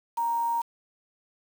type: tone with quantisation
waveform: sine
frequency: 932.3 Hz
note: A#5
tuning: in tune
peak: -24 dBFS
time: 0.17-0.62 s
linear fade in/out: 10 ms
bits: 7
effects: none